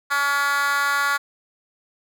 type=tone with high-pass filter; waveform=10% pulse; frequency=283 Hz; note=C#4; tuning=36 cents sharp; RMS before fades=-21 dBFS; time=0.1-1.18 s; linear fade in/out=20 ms; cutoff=1300 Hz; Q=2.9; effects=none